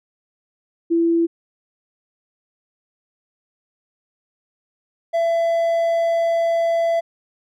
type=tone pair in turn; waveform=sine / triangle; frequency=334.9 / 669.8 Hz; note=E4 / E5; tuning=+27 / +27 cents; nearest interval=octave; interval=1200 cents; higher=second; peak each=-14 dBFS; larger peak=neither; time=0.9-1.27 / 5.13-7.01 s; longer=second; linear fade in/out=20 ms; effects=none